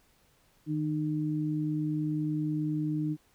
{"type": "tone pair together", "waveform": "sine", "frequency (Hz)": [154.43, 304.6], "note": ["D#3", "D#4"], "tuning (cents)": [-13, -37], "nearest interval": "octave", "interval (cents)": 1176, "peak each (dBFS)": [-31, -30], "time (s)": [0.66, 3.17], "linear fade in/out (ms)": 50, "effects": ["pink hiss -66 dBFS RMS until 3.34 s"]}